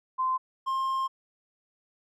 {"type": "tone pair in turn", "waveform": ["sine", "triangle"], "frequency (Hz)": [1036, 1061.4], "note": ["C6", "C6"], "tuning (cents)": [-17, 24], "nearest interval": "unison", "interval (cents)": 41, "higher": "second", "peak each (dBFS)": [-24, -24], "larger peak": "neither", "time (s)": [[0.18, 0.38], [0.66, 1.08]], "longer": "second", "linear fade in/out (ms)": 20, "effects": []}